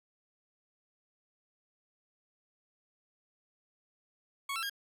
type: tone with pitch steps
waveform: 20% pulse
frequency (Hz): 1108.7 / 1341.5 / 1623.2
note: C#6 / E6 / G#6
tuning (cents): 0 / +30 / -40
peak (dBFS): -29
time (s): 4.49-4.697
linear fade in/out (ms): 5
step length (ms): 69
effects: none